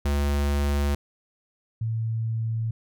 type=tone pair in turn; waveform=square / sine; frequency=71.5 / 112.62 Hz; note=D2 / A2; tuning=-46 / +41 cents; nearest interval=minor sixth; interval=787 cents; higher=second; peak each=-22 / -24 dBFS; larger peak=first; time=0.05-0.95 / 1.81-2.71 s; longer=neither; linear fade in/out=5 ms; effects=none